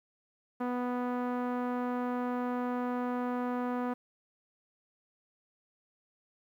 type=tone with low-pass filter; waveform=sawtooth; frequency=246.9 Hz; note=B3; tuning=in tune; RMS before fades=-33 dBFS; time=0.6-3.94 s; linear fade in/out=10 ms; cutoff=1200 Hz; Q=1.4; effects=11-bit